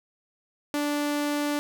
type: tone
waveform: sawtooth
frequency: 292.5 Hz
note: D4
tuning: 7 cents flat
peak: -21 dBFS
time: 0.74-1.59 s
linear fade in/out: 0 ms
effects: none